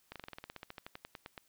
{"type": "slowing click train", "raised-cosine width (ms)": 0.3, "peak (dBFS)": -28, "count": 19, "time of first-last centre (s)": [0.12, 1.378], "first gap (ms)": 37, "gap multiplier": 1.07, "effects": ["white hiss -71 dBFS RMS until 1.48 s"]}